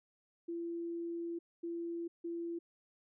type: tone bursts at uneven times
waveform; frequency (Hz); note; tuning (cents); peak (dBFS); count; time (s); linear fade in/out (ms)
sine; 338.8; E4; +48; -37; 3; 0.48-1.39 / 1.63-2.08 / 2.24-2.59; 10
effects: none